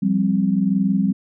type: chord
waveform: sine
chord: F suspended second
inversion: none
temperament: equal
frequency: 174.61 / 196 / 261.6 Hz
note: F3 / G3 / C4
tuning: 0 / 0 / 0 cents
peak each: -23 / -17 / -23 dBFS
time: 0.02-1.13 s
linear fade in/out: 10 ms
effects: none